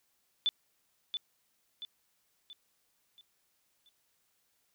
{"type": "tone with echo", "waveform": "sine", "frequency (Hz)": 3500, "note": "A7", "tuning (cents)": -10, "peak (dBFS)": -25, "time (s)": [0.46, 0.49], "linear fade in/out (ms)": 0, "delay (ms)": 680, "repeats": 5, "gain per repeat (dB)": -7, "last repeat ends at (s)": 3.89, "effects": ["white hiss -75 dBFS RMS until 4.74 s"]}